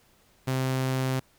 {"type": "tone", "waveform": "sawtooth", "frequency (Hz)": 130.81, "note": "C3", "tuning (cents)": 0, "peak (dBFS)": -21, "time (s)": [0.47, 1.2], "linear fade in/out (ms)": 10, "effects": ["pink hiss -62 dBFS RMS until 1.38 s"]}